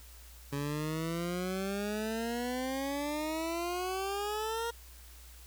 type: exponential sweep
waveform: 20% pulse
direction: up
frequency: 140 to 471.2 Hz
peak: -28 dBFS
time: 0.52-4.71 s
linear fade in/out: 10 ms
effects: added 60 Hz sine -51 dBFS peak until 5.46 s + white hiss -56 dBFS RMS until 5.46 s